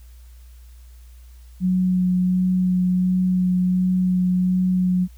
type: tone with vibrato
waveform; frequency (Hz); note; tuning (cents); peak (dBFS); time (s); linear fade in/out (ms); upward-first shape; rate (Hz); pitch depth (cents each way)
sine; 182.9; F#3; -20; -16; 1.6-5.08; 50; sine; 1.4; 11
effects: added 60 Hz sine -41 dBFS peak until 5.17 s + white hiss -58 dBFS RMS until 5.17 s